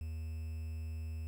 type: tone with quantisation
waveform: triangle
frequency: 80 Hz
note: D#2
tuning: 49 cents sharp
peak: -36 dBFS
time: 0.01-1.27 s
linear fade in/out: 0 ms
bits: 10
effects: none